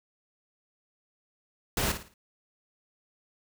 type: noise with echo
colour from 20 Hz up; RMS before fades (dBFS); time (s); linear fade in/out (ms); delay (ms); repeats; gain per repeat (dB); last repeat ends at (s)
pink; -28; 1.77-1.92; 2; 55; 4; -9; 2.14
effects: none